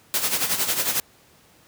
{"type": "noise with tremolo", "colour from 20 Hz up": "white", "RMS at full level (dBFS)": -21, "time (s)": [0.14, 1], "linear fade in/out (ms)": 0, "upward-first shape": "sine", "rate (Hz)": 11, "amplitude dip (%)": 65, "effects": ["pink hiss -55 dBFS RMS until 1.67 s", "high-pass 80 Hz 12 dB/octave"]}